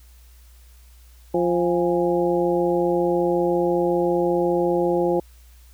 harmonic tone with a mistuned harmonic, 174.61 Hz, F3, in tune, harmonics 1 / 2 / 3 / 4 / 5, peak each -28 / -20 / -23 / -31 / -28 dBFS, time 1.34-5.2 s, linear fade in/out 5 ms, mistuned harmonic 5, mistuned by -96 cents, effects added 60 Hz sine -46 dBFS peak until 5.73 s + white hiss -57 dBFS RMS until 5.73 s

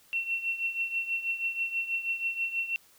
sine tone with tremolo, 2714 Hz, E7, 50 cents sharp, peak -25 dBFS, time 0.13-2.76 s, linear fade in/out 0 ms, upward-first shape triangle, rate 6.2 Hz, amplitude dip 80%, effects white hiss -60 dBFS RMS until 2.98 s

